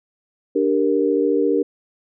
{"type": "chord", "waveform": "sine", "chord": "G minor", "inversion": "second", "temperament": "equal", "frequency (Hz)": [293.7, 392, 466.2], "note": ["D4", "G4", "Bb4"], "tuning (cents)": [0, 0, 0], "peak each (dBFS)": [-20, -20, -19], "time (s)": [0.55, 1.63], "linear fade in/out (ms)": 10, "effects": []}